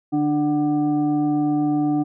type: tone with frequency modulation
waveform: sine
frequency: 296.9 Hz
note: D4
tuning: 19 cents sharp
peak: -17 dBFS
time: 0.12-2.04 s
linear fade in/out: 20 ms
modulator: 446 Hz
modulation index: 0.59
effects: none